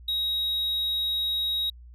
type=tone; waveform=triangle; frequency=3800 Hz; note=A#7; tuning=33 cents sharp; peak=-23 dBFS; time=0.08-1.7 s; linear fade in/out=5 ms; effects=added 60 Hz sine -44 dBFS peak until 1.94 s